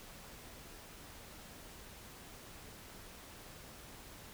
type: silence
effects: pink hiss -53 dBFS RMS until 4.33 s